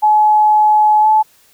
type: tone with pitch glide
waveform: sine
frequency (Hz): 851 to 864.4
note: G#5 to A5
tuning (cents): +42 to -31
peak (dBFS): -7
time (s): 0.02-1.23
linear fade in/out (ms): 20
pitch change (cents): +27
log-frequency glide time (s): 1.01-1.07
effects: white hiss -51 dBFS RMS until 1.53 s